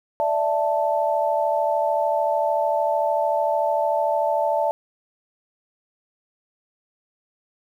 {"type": "chord", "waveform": "sine", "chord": "D suspended second", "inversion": "none", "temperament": "just", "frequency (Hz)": [587.3, 660.7, 881], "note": ["D5", "E5", "A5"], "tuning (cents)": [0, 4, 2], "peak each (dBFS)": -23, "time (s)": [0.2, 4.71], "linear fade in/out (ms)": 0, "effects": ["9-bit"]}